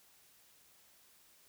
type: silence
effects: white hiss -65 dBFS RMS until 1.48 s